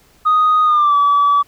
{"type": "tone with pitch glide", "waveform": "sine", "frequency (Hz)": [1244.5, 1147.8], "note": ["D#6", "D6"], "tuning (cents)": [0, -40], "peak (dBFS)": -8, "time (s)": [0.25, 1.43], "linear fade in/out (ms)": 20, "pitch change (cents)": -140, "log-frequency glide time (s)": [0.64, 0.96], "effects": ["tanh soft clip ceiling -7 dBFS", "pink hiss -52 dBFS RMS until 1.47 s"]}